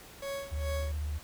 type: tone with tremolo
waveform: 40% pulse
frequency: 555 Hz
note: C#5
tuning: 2 cents sharp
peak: -33 dBFS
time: 0.22-0.92 s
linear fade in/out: 5 ms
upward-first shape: sine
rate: 2.4 Hz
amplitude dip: 85%
type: tone with vibrato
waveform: sine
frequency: 74.7 Hz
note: D2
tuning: 30 cents sharp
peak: -31 dBFS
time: 0.51-1.19 s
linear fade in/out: 20 ms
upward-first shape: square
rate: 16 Hz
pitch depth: 49 cents each way
effects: pink hiss -51 dBFS RMS until 1.23 s